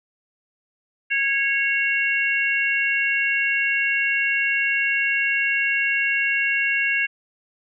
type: harmonic tone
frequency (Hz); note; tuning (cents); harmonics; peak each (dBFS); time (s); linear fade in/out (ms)
550; C#5; -14; 3 / 4 / 5; -23 / -23 / -23; 1.1-7.07; 20
effects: none